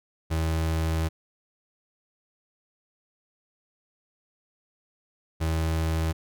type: tone pair in turn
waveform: 35% pulse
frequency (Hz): 80.6 / 80.6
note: E2 / E2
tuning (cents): -38 / -38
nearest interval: unison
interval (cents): 0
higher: neither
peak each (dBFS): -22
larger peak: neither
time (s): 0.3-1.09 / 5.4-6.13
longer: first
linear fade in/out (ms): 20
effects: none